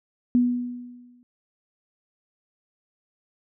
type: tone with exponential decay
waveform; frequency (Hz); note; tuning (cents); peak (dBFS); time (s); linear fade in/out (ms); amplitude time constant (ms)
sine; 244.9; B3; -14; -14; 0.35-1.23; 0; 190
effects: none